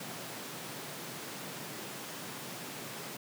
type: high-pass noise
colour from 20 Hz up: pink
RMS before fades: -43 dBFS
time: 0-3.17 s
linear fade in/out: 5 ms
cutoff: 120 Hz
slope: 48 dB/octave
effects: none